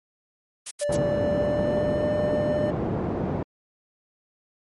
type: noise bursts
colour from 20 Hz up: blue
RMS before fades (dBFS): -30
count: 3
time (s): 0.66-0.97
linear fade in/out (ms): 10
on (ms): 52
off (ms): 77
type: tone with pitch glide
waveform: triangle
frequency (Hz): 584 to 598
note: D5 to D5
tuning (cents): -10 to +31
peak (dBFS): -21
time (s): 0.81-2.71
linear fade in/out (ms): 10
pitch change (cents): +41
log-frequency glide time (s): 1.08-2.07
type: band-pass noise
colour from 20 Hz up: pink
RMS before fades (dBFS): -27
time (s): 0.89-3.43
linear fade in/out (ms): 5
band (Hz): 110 to 580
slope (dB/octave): 12
effects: MP3 48 kbps